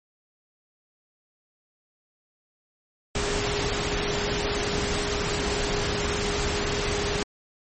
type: tone in noise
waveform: sine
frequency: 410 Hz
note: G#4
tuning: 22 cents flat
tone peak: -30 dBFS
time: 3.15-7.23 s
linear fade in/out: 2 ms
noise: pink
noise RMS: -27 dBFS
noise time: 3.15-7.23 s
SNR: -6 dB
effects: MP3 32 kbps

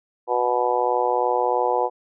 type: harmonic tone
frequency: 123.1 Hz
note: B2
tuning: 5 cents flat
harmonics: 3 / 4 / 5 / 6 / 7 / 8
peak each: -28 / -23 / -29 / -25 / -24 / -27 dBFS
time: 0.27-1.9 s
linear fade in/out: 50 ms
effects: none

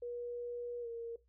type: tone with pitch glide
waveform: sine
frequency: 481.4 to 464.7 Hz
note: B4 to A#4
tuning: -44 to -5 cents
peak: -39 dBFS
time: 0.02-1.16 s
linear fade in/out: 5 ms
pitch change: -61 cents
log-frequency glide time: 0.81-0.87 s
effects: noise-tail reverb RT60 0.2 s tail -17 dB re dry + added 60 Hz sine -69 dBFS peak until 1.28 s

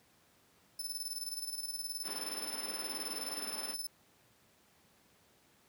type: tone with tremolo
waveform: 20% pulse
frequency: 5274 Hz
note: E8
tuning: in tune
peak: -31 dBFS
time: 0.79-3.87 s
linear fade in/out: 5 ms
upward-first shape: square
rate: 19 Hz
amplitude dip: 60%
type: band-pass noise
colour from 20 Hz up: pink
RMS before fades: -47 dBFS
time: 2.03-3.76 s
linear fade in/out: 50 ms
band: 230 to 3900 Hz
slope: 24 dB/octave
effects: pink hiss -67 dBFS RMS until 5.68 s + high-pass 100 Hz 12 dB/octave

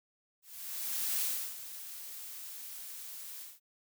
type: noise with ADSR envelope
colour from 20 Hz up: blue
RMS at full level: -32 dBFS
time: 0.42-3.6 s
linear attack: 790 ms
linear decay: 330 ms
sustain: -13 dB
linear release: 190 ms
effects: none

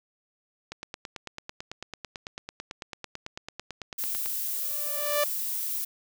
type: click train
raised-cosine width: 0.2 ms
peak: -19 dBFS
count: 33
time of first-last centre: 0.72-4.26 s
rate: 9.04 Hz
type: noise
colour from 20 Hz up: violet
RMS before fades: -31 dBFS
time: 3.98-5.85 s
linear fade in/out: 10 ms
type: tone with exponential growth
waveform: sawtooth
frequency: 587 Hz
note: D5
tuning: 1 cent flat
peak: -18 dBFS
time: 4.5-5.24 s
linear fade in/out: 5 ms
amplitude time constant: 160 ms
effects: none

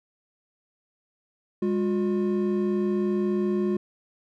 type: tone pair together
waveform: triangle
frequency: 203.8 / 358.6 Hz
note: G#3 / F4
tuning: -32 / +46 cents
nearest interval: minor seventh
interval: 978 cents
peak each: -23 dBFS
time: 1.62-3.77 s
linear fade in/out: 5 ms
effects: none

